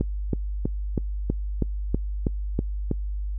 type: click train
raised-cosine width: 3 ms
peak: -10 dBFS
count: 10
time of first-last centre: 0.01-2.913 s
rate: 3.1 Hz
effects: noise-tail reverb RT60 0.1 s tail -25 dB re dry + added 50 Hz sine -26 dBFS peak until 3.38 s